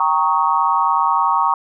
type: chord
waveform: sine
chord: Eb dominant seventh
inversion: first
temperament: equal with one note detuned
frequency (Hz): 784 / 932.3 / 1108.7 / 1259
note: G5 / Bb5 / Db6 / Eb6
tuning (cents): 0 / 0 / 0 / +20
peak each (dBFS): -22 / -17 / -17 / -23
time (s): 0-1.54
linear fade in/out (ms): 2
effects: none